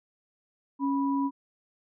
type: tone pair together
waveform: sine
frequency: 276.1 / 982 Hz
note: C#4 / B5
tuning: -7 / -10 cents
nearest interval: octave + minor seventh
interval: 2197 cents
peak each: -25 / -31 dBFS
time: 0.79-1.31 s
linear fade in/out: 50 ms
effects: none